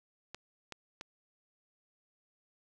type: clicks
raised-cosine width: 0.2 ms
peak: -25 dBFS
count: 3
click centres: 0.346 / 0.723 / 1.011 s
effects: none